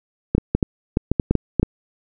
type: clicks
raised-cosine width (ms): 3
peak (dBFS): -3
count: 11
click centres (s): 0.35 / 0.381 / 0.55 / 0.628 / 0.971 / 1.116 / 1.198 / 1.31 / 1.353 / 1.597 / 1.63
effects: none